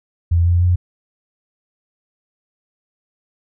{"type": "tone with pitch steps", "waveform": "sine", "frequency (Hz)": [85.1, 87.04, 89.02], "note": ["F2", "F2", "F2"], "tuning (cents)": [-44, -5, 34], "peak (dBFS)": -11, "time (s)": [0.31, 0.76], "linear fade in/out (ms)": 10, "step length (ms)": 150, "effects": []}